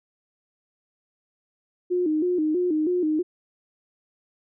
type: tone with vibrato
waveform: sine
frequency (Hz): 332.8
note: E4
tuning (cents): +17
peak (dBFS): -20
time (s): 1.9-3.23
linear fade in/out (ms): 20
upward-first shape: square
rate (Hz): 3.1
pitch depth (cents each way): 130
effects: none